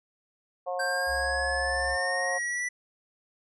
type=harmonic tone; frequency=180 Hz; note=F#3; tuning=47 cents flat; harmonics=3 / 4 / 5 / 6; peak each=-32 / -32 / -42 / -40 dBFS; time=0.66-2.39 s; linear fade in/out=20 ms
type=exponential sweep; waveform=square; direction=up; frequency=1568 to 1975.5 Hz; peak=-29 dBFS; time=0.79-2.69 s; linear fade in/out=10 ms
type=tone with pitch glide; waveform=sine; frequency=66.2 to 66.62 Hz; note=C2 to C2; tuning=+21 to +32 cents; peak=-36 dBFS; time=1.06-1.98 s; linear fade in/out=50 ms; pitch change=+11 cents; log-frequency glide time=1.39-1.5 s
effects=resampled to 24000 Hz